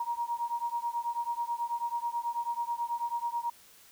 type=beating tone pair; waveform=sine; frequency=940 / 949.2 Hz; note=A#5 / A#5; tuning=+14 / +31 cents; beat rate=9.2 Hz; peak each=-33 / -34 dBFS; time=0-3.5 s; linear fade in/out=5 ms; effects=white hiss -57 dBFS RMS until 3.91 s